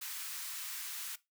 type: high-pass noise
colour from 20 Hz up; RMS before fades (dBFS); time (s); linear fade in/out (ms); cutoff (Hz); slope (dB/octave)
white; -42; 0.01-1.16; 10; 1100; 24
effects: noise-tail reverb RT60 0.2 s tail -18 dB re dry